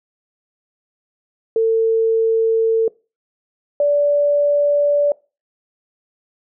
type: tone pair in turn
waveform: sine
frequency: 450 / 579.9 Hz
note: A4 / D5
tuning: +39 / -22 cents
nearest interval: major third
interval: 439 cents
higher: second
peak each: -12 dBFS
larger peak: neither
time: 1.56-2.88 / 3.8-5.12 s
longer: neither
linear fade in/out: 2 ms
effects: noise-tail reverb RT60 0.3 s tail -22 dB re dry